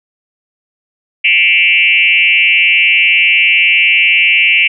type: tone with frequency modulation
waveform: sine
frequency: 2513 Hz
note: D#7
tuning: 17 cents sharp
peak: -6 dBFS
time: 1.24-4.68 s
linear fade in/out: 10 ms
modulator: 182 Hz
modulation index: 1.9
effects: none